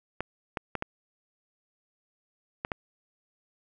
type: clicks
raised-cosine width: 0.5 ms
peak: -15 dBFS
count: 6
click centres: 0.206 / 0.572 / 0.753 / 0.824 / 2.649 / 2.718 s
effects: none